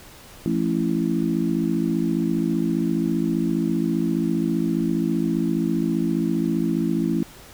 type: harmonic tone with a mistuned harmonic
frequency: 55 Hz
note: A1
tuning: in tune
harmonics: 3 / 4 / 5 / 6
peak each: -25 / -25 / -25 / -25 dBFS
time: 0.46-7.23 s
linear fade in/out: 0 ms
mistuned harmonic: 3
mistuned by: +67 cents
effects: pink hiss -45 dBFS RMS until 7.53 s